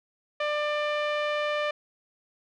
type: tone with low-pass filter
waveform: sawtooth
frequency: 595 Hz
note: D5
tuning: 22 cents sharp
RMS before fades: -28 dBFS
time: 0.4-1.71 s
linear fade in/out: 5 ms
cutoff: 2700 Hz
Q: 1.5
effects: none